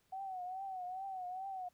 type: tone with vibrato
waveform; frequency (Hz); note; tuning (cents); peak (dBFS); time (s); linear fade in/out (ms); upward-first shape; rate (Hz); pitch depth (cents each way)
sine; 750; F#5; +23; -40; 0.12-1.69; 10; triangle; 2.4; 89
effects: pink hiss -75 dBFS RMS until 1.73 s